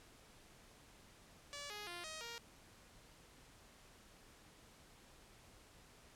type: tone with pitch steps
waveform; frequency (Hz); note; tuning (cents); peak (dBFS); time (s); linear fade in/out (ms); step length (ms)
5% pulse; 575 / 416.5 / 348.9 / 630 / 468; D5 / G#4 / F4 / D#5 / A#4; -37 / +5 / -2 / +21 / +7; -35; 1.53-2.38; 0; 170
effects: pink hiss -63 dBFS RMS until 6.15 s + low-pass 11000 Hz 12 dB/octave